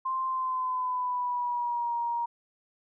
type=tone with pitch glide; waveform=sine; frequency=1046.5 to 943.2 Hz; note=C6 to A#5; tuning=0 to +20 cents; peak=-27 dBFS; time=0.05-2.26 s; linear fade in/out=10 ms; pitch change=-180 cents; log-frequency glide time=0.26-1.94 s; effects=none